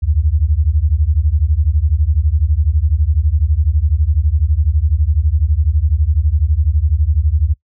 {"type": "beating tone pair", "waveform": "sine", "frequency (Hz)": [70.2, 82.2], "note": ["C#2", "E2"], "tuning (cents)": [22, -4], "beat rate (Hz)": 12, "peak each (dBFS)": -14, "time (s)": [0.02, 7.54], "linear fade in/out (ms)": 20, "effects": ["noise-tail reverb RT60 0.1 s tail -21 dB re dry"]}